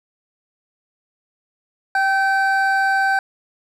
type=tone pair together; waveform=triangle; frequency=779.2 / 1544 Hz; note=G5 / G6; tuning=-11 / -27 cents; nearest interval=octave; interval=1184 cents; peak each=-16 dBFS; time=1.95-3.19 s; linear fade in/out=2 ms; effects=none